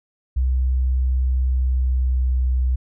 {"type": "tone with pitch glide", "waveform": "sine", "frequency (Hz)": [64, 63.3], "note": ["C2", "B1"], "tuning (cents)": [-38, 43], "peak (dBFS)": -16, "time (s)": [0.36, 2.76], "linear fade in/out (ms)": 10, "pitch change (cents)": -19, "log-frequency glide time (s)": [1.49, 2.45], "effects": []}